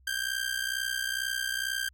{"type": "ring-modulated tone", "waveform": "sawtooth", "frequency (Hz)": 1582, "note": "G6", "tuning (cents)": 15, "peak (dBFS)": -23, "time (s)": [0.07, 1.89], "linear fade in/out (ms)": 2, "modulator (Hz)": 31.1, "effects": ["added 65 Hz sine -57 dBFS peak until 1.93 s"]}